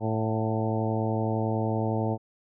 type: harmonic tone with a mistuned harmonic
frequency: 110.9 Hz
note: A2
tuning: 14 cents sharp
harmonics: 1 / 2 / 3 / 4 / 5 / 6 / 7 / 8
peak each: -28 / -31 / -33 / -34 / -35 / -36 / -36 / -37 dBFS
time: 0-2.18 s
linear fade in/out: 50 ms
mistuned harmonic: 7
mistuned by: -40 cents
effects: none